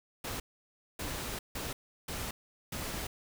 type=noise bursts at uneven times; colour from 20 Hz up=pink; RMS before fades=-38 dBFS; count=5; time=0.24-0.4 / 0.99-1.39 / 1.55-1.73 / 2.08-2.31 / 2.72-3.07 s; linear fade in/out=5 ms; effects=none